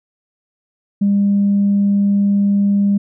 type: tone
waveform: sine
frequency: 201 Hz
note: G3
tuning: 44 cents sharp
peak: -10 dBFS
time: 1.01-2.98 s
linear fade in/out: 10 ms
effects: tanh soft clip ceiling -7 dBFS